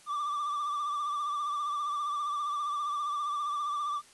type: tone with vibrato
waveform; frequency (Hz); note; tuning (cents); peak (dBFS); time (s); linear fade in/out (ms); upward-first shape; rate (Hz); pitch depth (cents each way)
triangle; 1174.7; D6; 0; -28; 0.06-4.02; 50; triangle; 15; 57
effects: white hiss -57 dBFS RMS until 4.13 s + resampled to 24000 Hz